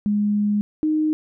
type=tone pair in turn; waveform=sine; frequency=207.2 / 309 Hz; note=G#3 / D#4; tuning=-4 / -12 cents; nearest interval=perfect fifth; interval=692 cents; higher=second; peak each=-17 dBFS; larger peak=neither; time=0.06-0.61 / 0.83-1.13 s; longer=first; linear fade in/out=0 ms; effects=none